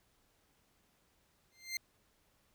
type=tone with exponential growth; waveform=20% pulse; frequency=2093 Hz; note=C7; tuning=in tune; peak=-28 dBFS; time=1.52-1.77 s; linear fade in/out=2 ms; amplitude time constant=54 ms; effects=pink hiss -73 dBFS RMS until 2.54 s